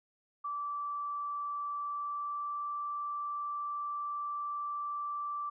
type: tone with pitch glide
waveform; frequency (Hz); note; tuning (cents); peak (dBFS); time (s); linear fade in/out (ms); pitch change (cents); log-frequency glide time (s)
sine; 1162 to 1168.7; D6 to D6; -19 to -9; -34; 0.44-5.5; 10; +10; 1.76-2.71
effects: none